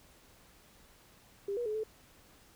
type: tone with pitch steps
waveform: sine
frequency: 400 / 480.6 / 426.8 / 435.6 Hz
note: G4 / B4 / G#4 / A4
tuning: +35 / -47 / +47 / -17 cents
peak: -32 dBFS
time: 1.48-1.836 s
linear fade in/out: 5 ms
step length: 89 ms
effects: pink hiss -61 dBFS RMS until 2.55 s